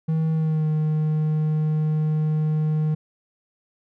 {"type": "tone with pitch glide", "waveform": "triangle", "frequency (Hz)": [159.6, 154.43], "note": ["D#3", "D#3"], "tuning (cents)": [44, -13], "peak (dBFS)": -17, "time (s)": [0.08, 2.95], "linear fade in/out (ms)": 10, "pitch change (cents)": -57, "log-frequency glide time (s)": [0.33, 0.68], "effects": []}